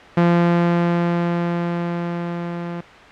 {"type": "tone with level ramp", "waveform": "sawtooth", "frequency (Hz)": 172.2, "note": "F3", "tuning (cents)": -24, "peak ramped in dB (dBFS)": [-8, -22], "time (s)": [0.17, 2.81], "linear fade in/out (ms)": 5, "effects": ["white hiss -40 dBFS RMS until 3.11 s", "low-pass 2000 Hz 12 dB/octave"]}